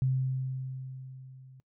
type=tone with level ramp; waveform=sine; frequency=130.81 Hz; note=C3; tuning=in tune; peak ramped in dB=-23 to -50 dBFS; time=0.02-1.6 s; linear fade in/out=0 ms; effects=noise-tail reverb RT60 0.1 s tail -22 dB re dry